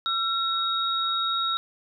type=tone pair together; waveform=sine; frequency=1349 / 3772 Hz; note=E6 / A#7; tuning=+40 / +20 cents; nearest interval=octave + tritone; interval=1780 cents; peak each=-26 dBFS; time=0.06-1.57 s; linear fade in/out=0 ms; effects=none